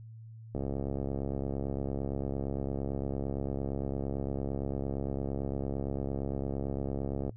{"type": "click train", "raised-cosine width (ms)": 2, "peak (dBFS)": -21, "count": 465, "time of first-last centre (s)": [0.55, 7.294], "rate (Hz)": 68.8, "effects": ["noise-tail reverb RT60 0.1 s tail -23 dB re dry", "added 112 Hz sine -45 dBFS peak until 7.36 s"]}